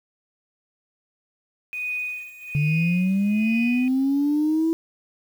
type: tone with tremolo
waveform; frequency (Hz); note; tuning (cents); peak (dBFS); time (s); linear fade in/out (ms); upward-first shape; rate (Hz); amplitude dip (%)
sine; 2486; D#7; -2; -24; 1.73-3.88; 0; sine; 1.2; 85
type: linear sweep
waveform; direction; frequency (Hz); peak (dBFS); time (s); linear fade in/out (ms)
sine; up; 143 to 329.6; -17; 2.55-4.73; 0
effects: tanh soft clip ceiling -14 dBFS + 8-bit